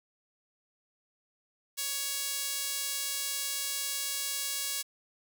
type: tone with high-pass filter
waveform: sawtooth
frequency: 558 Hz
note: C#5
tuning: 11 cents sharp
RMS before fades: -34 dBFS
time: 1.77-4.83 s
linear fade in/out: 20 ms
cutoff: 4600 Hz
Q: 0.57
effects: 9-bit